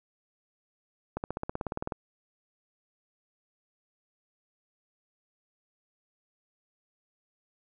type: accelerating click train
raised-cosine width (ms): 1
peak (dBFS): -18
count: 14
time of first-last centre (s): 1.17-1.922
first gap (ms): 69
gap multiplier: 0.97
effects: none